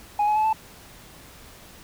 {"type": "tone with pitch steps", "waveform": "sine", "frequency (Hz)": [830.6, 846.1, 861.9, 878], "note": ["G#5", "G#5", "A5", "A5"], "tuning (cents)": [0, 32, -36, -4], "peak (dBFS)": -16, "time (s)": [0.19, 0.53], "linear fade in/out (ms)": 5, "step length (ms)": 85, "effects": ["tanh soft clip ceiling -17 dBFS", "pink hiss -47 dBFS RMS until 1.83 s"]}